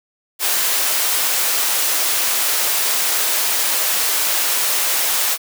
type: high-pass noise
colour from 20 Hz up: white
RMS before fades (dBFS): -18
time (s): 0.39-5.38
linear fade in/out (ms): 50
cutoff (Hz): 480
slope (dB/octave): 12
effects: none